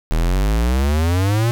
square exponential sweep, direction up, 38.21 to 120.4 Hz, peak -15 dBFS, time 0.11-1.51 s, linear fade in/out 0 ms, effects none

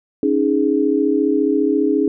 sine chord, C# suspended second, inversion none, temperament just, 277.2 / 311.8 / 415.8 Hz, C#4 / D#4 / G#4, 0 / +4 / +2 cents, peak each -18 dBFS, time 0.23-2.08 s, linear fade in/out 2 ms, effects none

